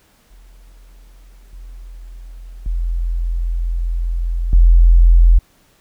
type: tone with level steps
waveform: sine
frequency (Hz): 42.5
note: F1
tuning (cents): -46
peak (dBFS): -40 / -31 / -16 / -5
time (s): 0.3-5.39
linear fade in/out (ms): 10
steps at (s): 1.53 / 2.66 / 4.53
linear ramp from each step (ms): 2
effects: pink hiss -55 dBFS RMS until 5.8 s